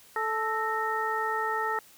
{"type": "harmonic tone with a mistuned harmonic", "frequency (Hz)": 438.7, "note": "A4", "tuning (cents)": -5, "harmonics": [1, 2, 3, 4], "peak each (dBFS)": [-34, -31, -31, -33], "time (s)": [0.16, 1.79], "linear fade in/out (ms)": 2, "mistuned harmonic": 4, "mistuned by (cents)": 92, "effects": ["white hiss -55 dBFS RMS until 1.97 s"]}